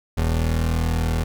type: tone pair together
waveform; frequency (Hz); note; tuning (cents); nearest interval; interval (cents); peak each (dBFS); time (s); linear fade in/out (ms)
25% pulse; 40.44 / 81; E1 / E2; -32 / -30; octave; 1202; -19; 0.17-1.24; 10
effects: none